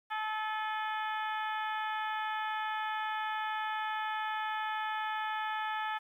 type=harmonic tone with a mistuned harmonic; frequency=432.8 Hz; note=A4; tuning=29 cents flat; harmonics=2 / 3 / 4 / 5 / 6 / 7 / 8; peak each=-35 / -39 / -39 / -48 / -49 / -49 / -50 dBFS; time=0.1-5.99 s; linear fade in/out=20 ms; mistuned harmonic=6; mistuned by=-75 cents; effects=11-bit